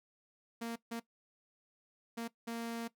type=tone bursts at uneven times; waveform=sawtooth; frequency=231.5 Hz; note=A#3; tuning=12 cents flat; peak=-34 dBFS; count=4; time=0.61-0.76 / 0.91-1 / 2.17-2.28 / 2.47-2.88 s; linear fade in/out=10 ms; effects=noise-tail reverb RT60 0.1 s tail -18 dB re dry